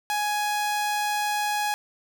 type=tone; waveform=sawtooth; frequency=834 Hz; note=G#5; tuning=7 cents sharp; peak=-20 dBFS; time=0.1-1.74 s; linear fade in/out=0 ms; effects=none